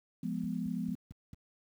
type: chord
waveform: sine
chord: F diminished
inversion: none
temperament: equal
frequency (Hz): 174.61 / 207.7 / 246.9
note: F3 / Ab3 / Cb4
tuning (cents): 0 / 0 / 0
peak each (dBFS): -37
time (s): 0.23-0.95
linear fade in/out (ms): 5
type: click train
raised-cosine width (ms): 5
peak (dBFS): -34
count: 5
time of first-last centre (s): 0.44-1.333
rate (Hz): 4.48
effects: high-pass 60 Hz 12 dB/octave + 10-bit